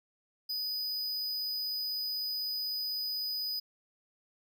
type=tone; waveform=square; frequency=4978 Hz; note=D#8; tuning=in tune; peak=-33 dBFS; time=0.49-3.6 s; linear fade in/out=10 ms; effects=none